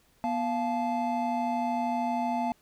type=tone cluster; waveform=triangle; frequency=242.3 / 694 / 867 Hz; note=B3 / F5 / A5; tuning=-33 / -11 / -26 cents; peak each=-29 dBFS; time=0.24-2.52 s; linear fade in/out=0 ms; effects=pink hiss -65 dBFS RMS until 2.61 s